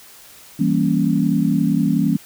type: chord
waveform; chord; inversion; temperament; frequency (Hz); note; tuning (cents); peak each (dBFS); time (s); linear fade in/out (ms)
sine; E diminished seventh; none; equal; 164.81 / 196 / 233.1 / 277.2; E3 / G3 / Bb3 / Db4; 0 / 0 / 0 / 0; -20; 0.59-2.17; 10
effects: white hiss -44 dBFS RMS until 2.25 s